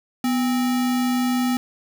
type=tone with sample-and-hold; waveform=sine; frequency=248 Hz; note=B3; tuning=7 cents sharp; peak=-18 dBFS; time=0.24-1.57 s; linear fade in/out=2 ms; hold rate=1050 Hz; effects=none